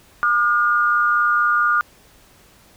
sine tone pair together, 1206 / 1430.5 Hz, D6 / F6, +46 / +41 cents, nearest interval minor third, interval 295 cents, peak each -17 dBFS, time 0.23-1.81 s, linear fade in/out 0 ms, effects pink hiss -51 dBFS RMS until 2.76 s

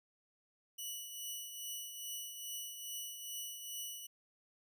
10% pulse tone with tremolo, 2950 Hz, F#7, 6 cents flat, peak -32 dBFS, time 0.78-4.07 s, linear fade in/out 10 ms, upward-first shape triangle, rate 2.4 Hz, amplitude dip 55%, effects none

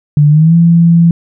sine tone with pitch glide, 147.6 to 168.57 Hz, D3 to E3, +9 to +39 cents, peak -3 dBFS, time 0.17-1.11 s, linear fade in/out 2 ms, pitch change +230 cents, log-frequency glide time 0.29-0.55 s, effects none

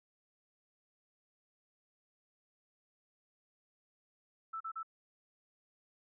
sine tone bursts, 1320 Hz, E6, 2 cents sharp, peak -38 dBFS, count 3, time 4.53-4.831 s, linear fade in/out 10 ms, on 75 ms, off 38 ms, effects none

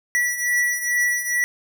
square beating tone pair, 1947 / 1949.3 Hz, B6 / B6, -25 / -23 cents, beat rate 2.3 Hz, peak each -26 / -21 dBFS, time 0.15-1.44 s, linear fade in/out 0 ms, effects 9-bit

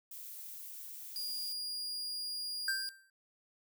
violet noise, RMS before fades -47 dBFS, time 0.11-1.53 s, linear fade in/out 5 ms
40% pulse tone, 4843 Hz, D#8, 48 cents flat, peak -36 dBFS, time 1.16-2.89 s, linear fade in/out 0 ms
square tone with exponential decay, 1574 Hz, G6, 7 cents sharp, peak -30 dBFS, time 2.68-3.1 s, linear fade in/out 2 ms, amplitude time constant 90 ms
effects none

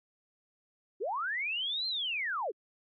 sine linear two-way sweep, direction up then down, 329.6 to 4200 to 329.6 Hz, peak -31 dBFS, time 1-2.52 s, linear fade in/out 20 ms, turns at 1.87 s, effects AAC 32 kbps

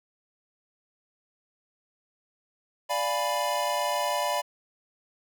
square chord, D diminished seventh, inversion none, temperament equal, 587.3 / 698.5 / 830.6 / 987.8 Hz, D5 / F5 / Ab5 / Cb6, 0 / 0 / 0 / 0 cents, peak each -31 / -33 / -35 / -30 dBFS, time 2.89-4.42 s, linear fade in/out 20 ms, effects none

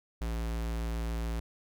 square tone, 56.7 Hz, A#1, 47 cents flat, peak -32 dBFS, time 0.21-1.4 s, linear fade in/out 5 ms, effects none

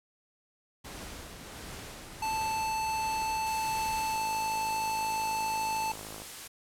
pink noise with tremolo, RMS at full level -42 dBFS, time 0.84-4.16 s, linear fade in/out 10 ms, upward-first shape triangle, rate 1.4 Hz, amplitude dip 40%
square tone, 880 Hz, A5, in tune, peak -30 dBFS, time 2.22-5.92 s, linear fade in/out 5 ms
white noise, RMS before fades -43 dBFS, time 3.46-6.48 s, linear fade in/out 10 ms
click train, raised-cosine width 1 ms, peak -30 dBFS, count 111, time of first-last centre 4.14-6.219 s, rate 52.9 Hz
effects low-pass 12000 Hz 12 dB/octave

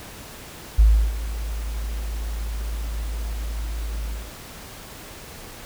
sine tone with ADSR envelope, 53.9 Hz, A1, 35 cents flat, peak -8 dBFS, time 0.78-4.32 s, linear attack 14 ms, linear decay 330 ms, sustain -17 dB, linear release 210 ms, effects tanh soft clip ceiling -5 dBFS + pink hiss -40 dBFS RMS until 5.65 s

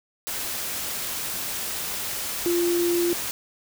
sine tone in noise, 346.3 Hz, F4, 15 cents flat, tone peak -20 dBFS, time 2.46-3.13 s, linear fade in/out 0 ms, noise white, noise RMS -30 dBFS, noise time 0.27-3.31 s, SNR +7 dB, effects none

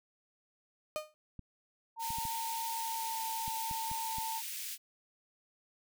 35% pulse tone with exponential decay, 613 Hz, D#5, 26 cents flat, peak -29 dBFS, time 0.96-1.14 s, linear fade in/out 0 ms, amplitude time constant 37 ms
clicks, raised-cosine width 5 ms, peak -33 dBFS, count 8, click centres 1.393 / 2.105 / 2.185 / 2.253 / 3.48 / 3.712 / 3.915 / 4.184 s
sine tone with pitch glide, 912 to 900.5 Hz, A#5 to A5, -38 to +40 cents, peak -36 dBFS, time 1.96-4.42 s, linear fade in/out 50 ms, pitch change -22 cents, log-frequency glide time 2.77-3.2 s
white high-pass noise, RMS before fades -41 dBFS, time 1.99-4.78 s, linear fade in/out 50 ms, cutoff 2000 Hz, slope 24 dB/octave
effects none

